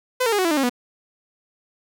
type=tone with pitch steps; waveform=sawtooth; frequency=507 / 456.9 / 411.8 / 371.1 / 334.5 / 301.5 / 271.7 / 244.9 Hz; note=B4 / A#4 / G#4 / F#4 / E4 / D4 / C#4 / B3; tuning=+45 / -35 / -15 / +5 / +25 / +46 / -35 / -14 cents; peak=-14 dBFS; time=0.2-0.696 s; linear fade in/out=10 ms; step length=62 ms; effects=none